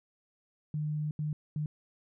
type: tone bursts at uneven times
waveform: sine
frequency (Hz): 151.3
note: D#3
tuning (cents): -48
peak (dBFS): -30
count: 3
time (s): 0.74-1.11 / 1.19-1.33 / 1.56-1.66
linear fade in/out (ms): 2
effects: none